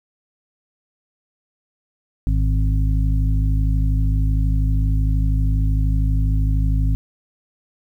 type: harmonic tone with a mistuned harmonic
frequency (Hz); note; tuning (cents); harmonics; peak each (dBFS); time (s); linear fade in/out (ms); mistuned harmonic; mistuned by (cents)
52.8; G#1; +29; 1 / 2 / 3 / 5; -16 / -22 / -26 / -30; 2.27-6.95; 0; 3; -15
effects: 9-bit